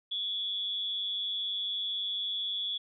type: tone with amplitude modulation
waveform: sine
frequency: 3396 Hz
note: G#7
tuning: 38 cents sharp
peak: -28 dBFS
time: 0.11-2.78 s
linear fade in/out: 10 ms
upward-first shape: sine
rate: 198 Hz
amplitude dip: 60%
effects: none